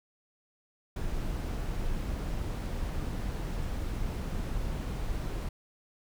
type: noise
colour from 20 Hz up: brown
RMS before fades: -33 dBFS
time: 0.96-5.49 s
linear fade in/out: 5 ms
effects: none